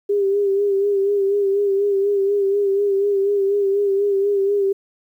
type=tone with vibrato; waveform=sine; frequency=399.2 Hz; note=G4; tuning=32 cents sharp; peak=-15 dBFS; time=0.09-4.73 s; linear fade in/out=10 ms; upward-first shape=sine; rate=4.1 Hz; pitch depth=44 cents each way; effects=9-bit